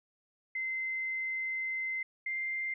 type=tone pair in turn; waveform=sine; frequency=2068 / 2094 Hz; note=C7 / C7; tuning=-21 / +1 cents; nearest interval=unison; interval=22 cents; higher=second; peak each=-32 / -32 dBFS; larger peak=neither; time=0.55-2.03 / 2.26-2.74 s; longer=first; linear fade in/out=5 ms; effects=none